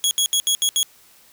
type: tone bursts at uneven times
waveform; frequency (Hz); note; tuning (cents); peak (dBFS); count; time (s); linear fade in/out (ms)
20% pulse; 3329; G#7; +3; -11; 6; 0.04-0.11 / 0.18-0.26 / 0.33-0.4 / 0.47-0.55 / 0.62-0.69 / 0.76-0.83; 0
effects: white hiss -52 dBFS RMS until 1.32 s